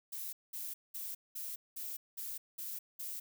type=noise bursts; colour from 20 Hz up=violet; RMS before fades=-42 dBFS; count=8; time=0.12-3.2 s; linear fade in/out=10 ms; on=210 ms; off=200 ms; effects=none